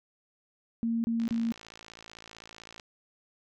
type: tone bursts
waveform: sine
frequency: 230 Hz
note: A#3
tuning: 23 cents flat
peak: -26 dBFS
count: 3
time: 0.83-1.52 s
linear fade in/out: 0 ms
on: 210 ms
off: 30 ms
type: click train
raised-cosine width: 0.2 ms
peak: -29 dBFS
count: 90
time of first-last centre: 1.2-2.798 s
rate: 55.7 Hz
effects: none